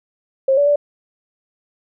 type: tone with pitch steps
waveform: sine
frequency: 535 / 574 / 582 Hz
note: C5 / D5 / D5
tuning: +38 / -40 / -16 cents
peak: -11 dBFS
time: 0.48-0.759 s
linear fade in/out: 5 ms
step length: 93 ms
effects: none